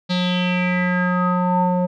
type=tone with low-pass filter sweep; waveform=square; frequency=180.1 Hz; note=F#3; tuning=46 cents flat; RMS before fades=-19 dBFS; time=0.09-1.87 s; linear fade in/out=20 ms; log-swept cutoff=4100 to 690 Hz; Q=6.1; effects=none